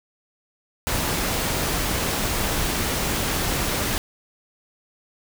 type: noise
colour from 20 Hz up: pink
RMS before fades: -24 dBFS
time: 0.87-3.98 s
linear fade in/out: 0 ms
effects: none